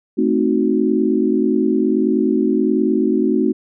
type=chord; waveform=sine; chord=A diminished seventh; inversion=none; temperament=equal; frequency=220 / 261.6 / 311.1 / 370 Hz; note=A3 / C4 / Eb4 / Gb4; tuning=0 / 0 / 0 / 0 cents; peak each=-19 dBFS; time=0.17-3.53 s; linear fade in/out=20 ms; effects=none